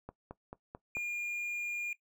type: click train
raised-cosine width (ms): 1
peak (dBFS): -29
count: 5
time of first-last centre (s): 0.09-0.969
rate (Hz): 4.55
type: tone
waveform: triangle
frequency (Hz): 2417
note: D7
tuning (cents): +49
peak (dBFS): -32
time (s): 0.95-1.93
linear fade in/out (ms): 2
effects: noise-tail reverb RT60 0.1 s tail -18 dB re dry